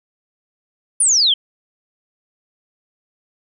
sine exponential sweep, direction down, 9956 to 3033 Hz, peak -11 dBFS, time 1-1.34 s, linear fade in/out 5 ms, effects none

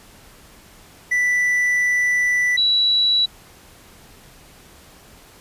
triangle / sine tone pair in turn, 1975.5 / 3924 Hz, B6 / B7, 0 / -12 cents, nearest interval octave, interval 1188 cents, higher second, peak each -14 dBFS, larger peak neither, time 1.11-2.57 / 2.57-3.26 s, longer first, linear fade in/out 10 ms, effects pink hiss -47 dBFS RMS until 5.4 s + resampled to 32000 Hz

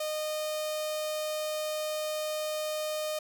sawtooth tone with notch filter, 614 Hz, D#5, 23 cents flat, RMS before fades -33 dBFS, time 0-3.19 s, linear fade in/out 5 ms, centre 1600 Hz, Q 1.1, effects none

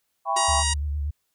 sine chord, C# half-diminished seventh, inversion first, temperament just, 665.2 / 798.3 / 997.9 / 1108.7 Hz, E5 / G5 / B5 / C#6, +16 / +31 / +18 / 0 cents, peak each -30 / -25 / -27 / -27 dBFS, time 0.25-0.64 s, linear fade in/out 50 ms
20% pulse tone with exponential decay, 370 Hz, F#4, in tune, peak -29 dBFS, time 0.36-0.49 s, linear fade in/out 5 ms, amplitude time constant 28 ms
harmonic tone, 950 Hz, A#5, 33 cents sharp, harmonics 1 / 2 / 3 / 4 / 5 / 6 / 7 / 8 / 9 / 10, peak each -32 / -32 / -32 / -32 / -32 / -32 / -32 / -32 / -32 / -32 dBFS, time 0.36-0.74 s, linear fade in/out 10 ms
sine tone with vibrato, 72.8 Hz, D2, 15 cents flat, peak -24 dBFS, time 0.48-1.11 s, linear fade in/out 10 ms, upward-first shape sine, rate 8.7 Hz, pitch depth 48 cents each way
effects white hiss -74 dBFS RMS until 1.34 s

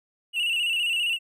triangle tone with vibrato, 2794 Hz, F7, in tune, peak -21 dBFS, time 0.33-1.19 s, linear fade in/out 50 ms, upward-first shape square, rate 15 Hz, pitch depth 57 cents each way, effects none

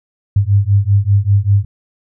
sine beating tone pair, 98 / 103.1 Hz, G2 / G#2, 0 / -12 cents, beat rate 5.1 Hz, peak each -12 dBFS, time 0.36-1.65 s, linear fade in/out 5 ms, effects none

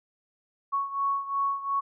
sine beating tone pair, 1108.7 / 1111.5 Hz, C#6 / C#6, 0 / +4 cents, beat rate 2.8 Hz, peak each -27 / -31 dBFS, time 0.72-1.81 s, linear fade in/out 20 ms, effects none

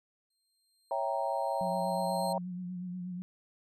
25% pulse tone with exponential growth, 4186 Hz, C8, in tune, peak -35 dBFS, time 0.3-2.33 s, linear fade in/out 5 ms, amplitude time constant 440 ms
sine chord, C# diminished seventh, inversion none, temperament equal, 554.4 / 659.3 / 784 / 932.3 Hz, C#5 / E5 / G5 / Bb5, 0 / 0 / 0 / 0 cents, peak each -35 dBFS, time 0.91-2.38 s, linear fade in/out 2 ms
sine tone with vibrato, 180.2 Hz, F#3, 45 cents flat, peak -36 dBFS, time 1.61-3.22 s, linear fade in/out 0 ms, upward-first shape sine, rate 8.3 Hz, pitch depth 37 cents each way
effects none

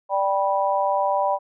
sine chord, G major, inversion second, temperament just, 588 / 784 / 980 Hz, D5 / G5 / B5, +2 / 0 / -14 cents, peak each -23 dBFS, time 0.09-1.39 s, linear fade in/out 50 ms, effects none

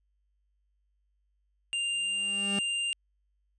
square tone, 2794 Hz, F7, in tune, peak -29 dBFS, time 1.73-2.93 s, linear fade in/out 0 ms
40% pulse tone with exponential growth, 200 Hz, G3, 35 cents sharp, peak -28 dBFS, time 1.9-2.59 s, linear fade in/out 2 ms, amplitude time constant 150 ms
effects added 50 Hz sine -70 dBFS peak until 3.58 s + resampled to 24000 Hz

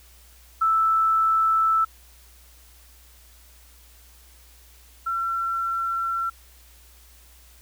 sine tone pair in turn, 1318.5 / 1354 Hz, E6 / E6, 0 / +46 cents, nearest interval unison, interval 46 cents, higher second, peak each -17 / -23 dBFS, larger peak first, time 0.61-1.85 / 5.06-6.3 s, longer neither, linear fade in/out 10 ms, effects added 60 Hz sine -51 dBFS peak until 7.61 s + white hiss -54 dBFS RMS until 7.61 s

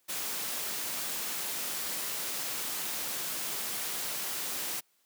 white noise, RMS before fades -35 dBFS, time 0.08-4.81 s, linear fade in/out 20 ms, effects white hiss -71 dBFS RMS until 5.05 s + high-pass 150 Hz 12 dB/octave

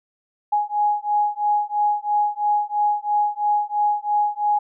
sine beating tone pair, 831 / 834 Hz, G#5 / G#5, +1 / +7 cents, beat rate 3 Hz, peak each -21 dBFS, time 0.52-4.59 s, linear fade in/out 10 ms, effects none

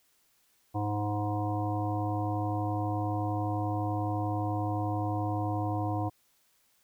harmonic tone with a mistuned harmonic, 104.1 Hz, G#2, 5 cents sharp, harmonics 1 / 3 / 5 / 7 / 9 / 10, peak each -31 / -34 / -41 / -35 / -40 / -43 dBFS, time 0.74-6.1 s, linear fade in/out 20 ms, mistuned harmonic 9, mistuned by +23 cents, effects white hiss -69 dBFS RMS until 6.83 s

